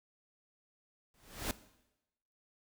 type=noise with exponential growth; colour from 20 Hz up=pink; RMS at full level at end=-33 dBFS; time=1.14-1.51 s; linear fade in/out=1 ms; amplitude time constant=80 ms; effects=noise-tail reverb RT60 0.9 s tail -17 dB re dry

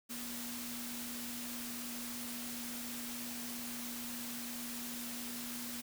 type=tone in noise; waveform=sine; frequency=240 Hz; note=B3; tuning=49 cents flat; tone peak=-45 dBFS; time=0.09-5.82 s; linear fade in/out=20 ms; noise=white; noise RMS=-44 dBFS; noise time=0.09-5.82 s; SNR=-4 dB; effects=none

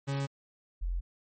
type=tone pair in turn; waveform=40% pulse / sine; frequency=138.59 / 43.65 Hz; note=C#3 / F1; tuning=0 / 0 cents; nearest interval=octave + minor sixth; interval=2000 cents; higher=first; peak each=-29 / -29 dBFS; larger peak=neither; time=0.07-0.27 / 0.81-1.01 s; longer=neither; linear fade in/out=20 ms; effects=MP3 32 kbps

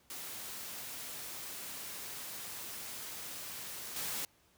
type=noise with level steps; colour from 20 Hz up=white; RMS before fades=-44 / -38 dBFS; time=0.1-4.25 s; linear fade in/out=2 ms; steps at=3.96 s; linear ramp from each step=2 ms; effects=pink hiss -68 dBFS RMS until 4.57 s + high-pass 60 Hz 12 dB/octave

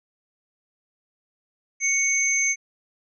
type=tone pair together; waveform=sine; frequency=2217 / 6281 Hz; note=C#7 / G8; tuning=0 / +3 cents; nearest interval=octave + tritone; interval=1803 cents; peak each=-22 dBFS; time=1.8-2.56 s; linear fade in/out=50 ms; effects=none

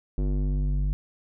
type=tone with low-pass filter sweep; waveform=square; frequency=49 Hz; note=G1; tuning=in tune; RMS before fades=-25 dBFS; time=0.18-0.93 s; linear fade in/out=0 ms; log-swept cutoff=360 to 130 Hz; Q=1.2; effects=none

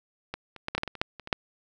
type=clicks; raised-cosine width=0.3 ms; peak=-17 / -27 / -14 / -12 / -11 / -13 / -18 / -25 / -8 / -25 / -23 / -6 dBFS; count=12; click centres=0.34 / 0.563 / 0.684 / 0.75 / 0.78 / 0.834 / 0.877 / 0.953 / 1.015 / 1.197 / 1.274 / 1.328 s; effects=none

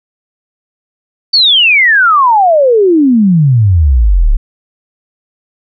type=exponential sweep; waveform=sine; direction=down; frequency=4613 to 32.14 Hz; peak=-4 dBFS; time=1.33-4.37 s; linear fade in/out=10 ms; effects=none

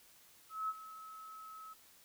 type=tone with ADSR envelope; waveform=sine; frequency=1292 Hz; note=E6; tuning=35 cents flat; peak=-33 dBFS; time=0.49-1.74 s; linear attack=200 ms; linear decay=38 ms; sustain=-15 dB; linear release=15 ms; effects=white hiss -63 dBFS RMS until 2.04 s

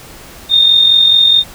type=tone with amplitude modulation; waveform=sine; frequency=3657 Hz; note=A#7; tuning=34 cents flat; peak=-3 dBFS; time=0.49-1.44 s; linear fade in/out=50 ms; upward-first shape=sine; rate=44.7 Hz; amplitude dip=50%; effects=pink hiss -35 dBFS RMS until 1.54 s

